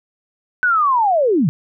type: linear sweep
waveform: sine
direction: down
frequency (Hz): 1517 to 127.8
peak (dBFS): -12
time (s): 0.63-1.49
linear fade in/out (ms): 0
effects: none